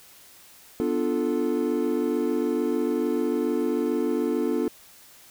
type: chord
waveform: triangle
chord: B half-diminished seventh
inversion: none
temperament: equal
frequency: 246.9 / 293.7 / 349.2 / 440 Hz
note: B3 / D4 / F4 / A4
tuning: 0 / 0 / 0 / 0 cents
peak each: -26 dBFS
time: 0.8-4.68 s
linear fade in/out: 0 ms
effects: white hiss -51 dBFS RMS until 5.3 s